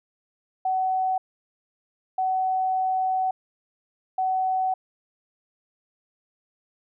sine tone bursts at uneven times, 752 Hz, F#5, 28 cents sharp, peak -21 dBFS, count 3, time 0.65-1.18 / 2.18-3.31 / 4.18-4.74 s, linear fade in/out 5 ms, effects none

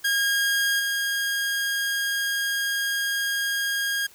sawtooth tone with level steps, 1627 Hz, G#6, 36 cents flat, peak -17 / -20 dBFS, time 0.04-4.07 s, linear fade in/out 10 ms, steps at 0.79 s, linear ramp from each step 10 ms, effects white hiss -52 dBFS RMS until 4.14 s

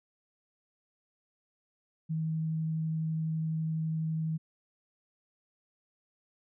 sine tone with vibrato, 159.4 Hz, D#3, 42 cents sharp, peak -29 dBFS, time 2.09-4.38 s, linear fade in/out 20 ms, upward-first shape triangle, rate 12 Hz, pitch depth 8 cents each way, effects none

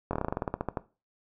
slowing click train, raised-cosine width 1 ms, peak -15 dBFS, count 15, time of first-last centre 0.11-0.772 s, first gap 22 ms, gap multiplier 1.11, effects noise-tail reverb RT60 0.3 s tail -17 dB re dry

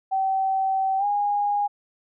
sine tone with pitch glide, 769 to 819.4 Hz, G5 to G#5, -33 to -24 cents, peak -20 dBFS, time 0.11-1.68 s, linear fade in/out 20 ms, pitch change +109 cents, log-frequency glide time 0.98-1.05 s, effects none

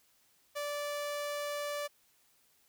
sawtooth tone, 583 Hz, D5, 13 cents flat, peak -31 dBFS, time 0.55-1.88 s, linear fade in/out 20 ms, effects white hiss -69 dBFS RMS until 2.68 s

